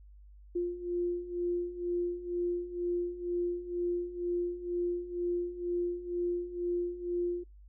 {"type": "beating tone pair", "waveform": "sine", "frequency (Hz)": [349.2, 351.3], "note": ["F4", "F4"], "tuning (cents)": [0, 10], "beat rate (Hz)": 2.1, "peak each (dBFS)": [-36, -32], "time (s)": [0.55, 7.44], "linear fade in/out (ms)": 10, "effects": ["noise-tail reverb RT60 0.2 s tail -25 dB re dry", "added 50 Hz sine -51 dBFS peak until 7.68 s"]}